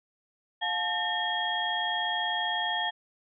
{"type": "tone cluster", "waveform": "sine", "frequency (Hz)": [711, 867, 1814, 3275], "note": ["F5", "A5", "A#6", "G#7"], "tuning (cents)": [31, -26, -48, -25], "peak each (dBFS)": [-34, -33, -32, -31], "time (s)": [0.61, 2.91], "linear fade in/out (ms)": 20, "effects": []}